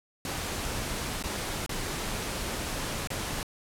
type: noise with dropouts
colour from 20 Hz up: pink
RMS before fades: -33 dBFS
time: 0.25-3.43 s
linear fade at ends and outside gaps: 1 ms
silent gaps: 1.226-1.238 / 1.663-1.693 / 3.073-3.103 s
effects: low-pass 12000 Hz 12 dB/octave